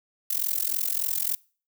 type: noise with amplitude modulation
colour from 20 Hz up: violet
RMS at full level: -23 dBFS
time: 0.3-1.35 s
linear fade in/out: 5 ms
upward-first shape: sine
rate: 43.4 Hz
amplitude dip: 95%
effects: noise-tail reverb RT60 0.4 s tail -24 dB re dry